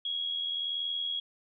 sine tone with amplitude modulation, 3312 Hz, G#7, 5 cents flat, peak -28 dBFS, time 0.05-1.2 s, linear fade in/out 5 ms, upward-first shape sine, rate 81.1 Hz, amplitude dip 50%, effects none

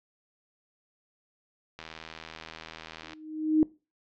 click train, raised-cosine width 0.2 ms, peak -23 dBFS, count 109, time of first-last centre 1.79-3.133 s, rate 80.4 Hz
sine tone with exponential growth, 311.1 Hz, D#4, in tune, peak -16 dBFS, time 3.03-3.63 s, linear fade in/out 1 ms, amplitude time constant 130 ms
effects noise-tail reverb RT60 0.3 s tail -22 dB re dry + low-pass 4000 Hz 12 dB/octave

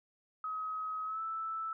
sine tone with pitch glide, 1271 to 1317.3 Hz, D#6 to E6, +36 to -2 cents, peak -35 dBFS, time 0.44-1.73 s, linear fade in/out 2 ms, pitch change +62 cents, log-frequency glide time 1.05-1.21 s, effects none

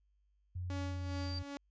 sine tone with pitch glide, 89.7 to 87.5 Hz, F2 to F2, +47 to +4 cents, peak -37 dBFS, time 0.55-1.43 s, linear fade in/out 10 ms, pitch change -43 cents, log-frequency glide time 0.79-1.13 s
sawtooth tone with tremolo, 282.4 Hz, C#4, 32 cents sharp, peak -36 dBFS, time 0.7-1.57 s, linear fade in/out 0 ms, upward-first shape sine, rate 2.5 Hz, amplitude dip 60%
sine tone with exponential growth, 4683 Hz, D8, 6 cents flat, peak -40 dBFS, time 0.83-1.39 s, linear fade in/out 5 ms, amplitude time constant 120 ms
effects added 50 Hz sine -70 dBFS peak until 1.7 s + resampled to 16000 Hz

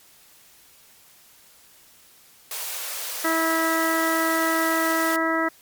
white high-pass noise, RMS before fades -31 dBFS, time 2.51-5.16 s, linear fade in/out 2 ms, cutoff 430 Hz, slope 48 dB/octave
harmonic tone, 325.2 Hz, E4, 23 cents flat, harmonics 1 / 2 / 3 / 4 / 5 / 6, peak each -25 / -27 / -30 / -26 / -30 / -27 dBFS, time 3.24-5.49 s, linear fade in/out 10 ms
effects white hiss -53 dBFS RMS until 5.61 s + MP3 96 kbps

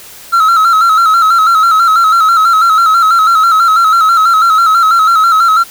triangle tone with vibrato, 1323 Hz, E6, 6 cents sharp, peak -3 dBFS, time 0.32-5.64 s, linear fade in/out 20 ms, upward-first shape square, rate 6.1 Hz, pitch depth 57 cents each way, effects white hiss -33 dBFS RMS until 5.7 s

